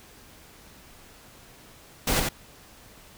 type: noise with echo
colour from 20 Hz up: pink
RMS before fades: -24 dBFS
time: 2.07-2.2 s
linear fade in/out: 5 ms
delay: 90 ms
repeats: 1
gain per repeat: -3 dB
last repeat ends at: 2.29 s
effects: pink hiss -51 dBFS RMS until 3.17 s